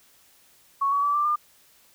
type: tone with pitch steps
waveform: sine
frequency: 1108.7 / 1131.3 / 1154.4 / 1178 / 1202.1 Hz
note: C#6 / C#6 / D6 / D6 / D6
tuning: 0 / +35 / -30 / +5 / +40 cents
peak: -20 dBFS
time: 0.81-1.36 s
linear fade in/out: 10 ms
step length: 110 ms
effects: white hiss -58 dBFS RMS until 1.94 s